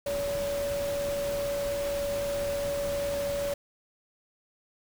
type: tone in noise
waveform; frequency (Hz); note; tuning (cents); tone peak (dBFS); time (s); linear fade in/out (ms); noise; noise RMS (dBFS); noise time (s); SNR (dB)
sine; 568; C#5; +42; -28; 0.06-3.54; 5; pink; -38; 0.06-3.54; +7
effects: none